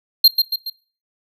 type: tone with echo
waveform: square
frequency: 4193 Hz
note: C8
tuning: 3 cents sharp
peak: -6 dBFS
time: 0.24-0.28 s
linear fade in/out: 5 ms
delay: 140 ms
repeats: 3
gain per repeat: -6 dB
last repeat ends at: 0.7 s
effects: noise-tail reverb RT60 0.4 s tail -20 dB re dry